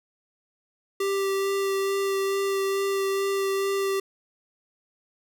square tone with vibrato, 392 Hz, G4, in tune, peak -24 dBFS, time 1-4 s, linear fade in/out 5 ms, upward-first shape sine, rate 2.3 Hz, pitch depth 10 cents each way, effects none

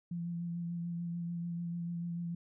sine tone with vibrato, 171.2 Hz, F3, 34 cents flat, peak -35 dBFS, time 0.11-2.35 s, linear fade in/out 5 ms, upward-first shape sine, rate 6.8 Hz, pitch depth 19 cents each way, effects none

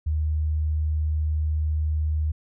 sine tone, 77 Hz, D#2, 17 cents flat, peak -21 dBFS, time 0.06-2.32 s, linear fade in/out 10 ms, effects none

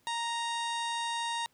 harmonic tone, 932.3 Hz, A#5, in tune, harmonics 1 / 2 / 3 / 4 / 5 / 6 / 7 / 8 / 9 / 10, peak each -33 / -40 / -43 / -38 / -50 / -49 / -50 / -54 / -49 / -49 dBFS, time 0.07-1.46 s, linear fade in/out 0 ms, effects pink hiss -69 dBFS RMS until 1.53 s + high-pass 80 Hz 12 dB/octave

